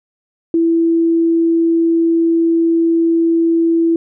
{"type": "tone", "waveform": "sine", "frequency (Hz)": 331.9, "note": "E4", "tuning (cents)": 12, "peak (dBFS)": -10, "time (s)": [0.54, 3.96], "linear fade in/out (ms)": 2, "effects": []}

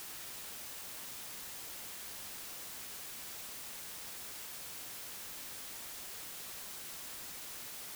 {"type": "silence", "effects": ["white hiss -46 dBFS RMS until 7.95 s"]}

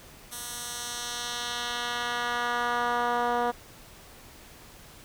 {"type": "tone with band-pass filter sweep", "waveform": "10% pulse", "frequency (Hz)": 240.8, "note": "B3", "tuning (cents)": -44, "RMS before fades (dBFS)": -30, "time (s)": [0.31, 3.52], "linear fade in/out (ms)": 20, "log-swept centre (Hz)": [11000, 660], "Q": 0.95, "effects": ["pink hiss -50 dBFS RMS until 5.04 s"]}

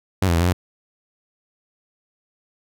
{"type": "tone with pitch steps", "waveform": "sawtooth", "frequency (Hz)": [95.3, 85.2, 83.1, 87.8, 90.6], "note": ["G2", "F2", "E2", "F2", "F#2"], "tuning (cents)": [-48, -42, 15, 10, -36], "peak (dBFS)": -12, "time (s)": [0.22, 0.53], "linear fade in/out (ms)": 5, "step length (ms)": 62, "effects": []}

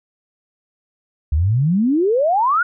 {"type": "exponential sweep", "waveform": "sine", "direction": "up", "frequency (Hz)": [69.3, 1486], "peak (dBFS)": -13, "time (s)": [1.32, 2.63], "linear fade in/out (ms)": 5, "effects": []}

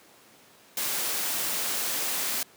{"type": "noise", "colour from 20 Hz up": "white", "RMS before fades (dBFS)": -29, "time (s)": [0.77, 2.43], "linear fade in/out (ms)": 2, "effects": ["pink hiss -55 dBFS RMS until 2.56 s", "high-pass 200 Hz 12 dB/octave"]}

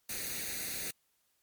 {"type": "noise with comb filter", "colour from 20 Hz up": "white", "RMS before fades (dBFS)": -38, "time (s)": [0.09, 0.91], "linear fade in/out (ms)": 5, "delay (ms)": 0.47, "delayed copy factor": 0.7, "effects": ["white hiss -75 dBFS RMS until 1.42 s", "MP3 96 kbps"]}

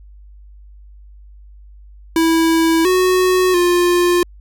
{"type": "tone with pitch steps", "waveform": "square", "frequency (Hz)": [327.5, 368.5, 352.3], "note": ["E4", "F#4", "F4"], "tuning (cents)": [-11, -7, 15], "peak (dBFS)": -12, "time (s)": [2.16, 4.23], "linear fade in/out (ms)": 2, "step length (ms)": 690, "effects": ["added 50 Hz sine -38 dBFS peak until 4.4 s"]}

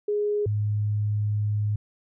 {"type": "tone pair in turn", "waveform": "sine", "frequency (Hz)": [415.3, 104.76], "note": ["G#4", "G#2"], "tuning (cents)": [0, 16], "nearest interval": "2 octaves", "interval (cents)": 2384, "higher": "first", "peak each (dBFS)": -22, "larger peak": "neither", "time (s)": [[0.08, 0.46], [0.46, 1.76]], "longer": "second", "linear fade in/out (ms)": 5, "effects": []}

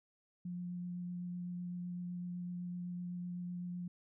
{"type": "tone with vibrato", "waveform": "sine", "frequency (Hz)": 177.2, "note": "F3", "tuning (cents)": 25, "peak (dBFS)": -39, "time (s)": [0.45, 3.88], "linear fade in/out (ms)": 5, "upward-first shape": "triangle", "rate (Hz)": 7.9, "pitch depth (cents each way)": 12, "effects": []}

